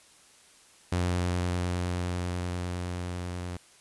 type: tone with level ramp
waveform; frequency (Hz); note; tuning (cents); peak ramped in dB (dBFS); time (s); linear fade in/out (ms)
sawtooth; 89; F2; +33; -21 to -30; 0.92-3.57; 5
effects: white hiss -57 dBFS RMS until 3.8 s + resampled to 24000 Hz